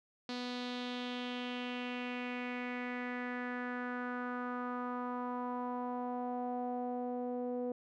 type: tone with low-pass filter sweep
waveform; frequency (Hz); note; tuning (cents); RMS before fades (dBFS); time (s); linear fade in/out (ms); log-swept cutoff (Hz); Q
sawtooth; 246.9; B3; 0; -39; 0.29-7.72; 2; 4300 to 550; 3.6
effects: none